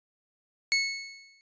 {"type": "tone with exponential decay", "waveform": "25% pulse", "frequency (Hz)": 2199, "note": "C#7", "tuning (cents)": -14, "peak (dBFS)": -17, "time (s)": [0.72, 1.41], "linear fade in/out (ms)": 0, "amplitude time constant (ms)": 150, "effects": ["resampled to 16000 Hz"]}